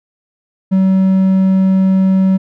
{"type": "tone", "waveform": "triangle", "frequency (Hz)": 190, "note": "F#3", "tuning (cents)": 46, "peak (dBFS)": -6, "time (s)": [0.71, 2.38], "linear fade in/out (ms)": 20, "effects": []}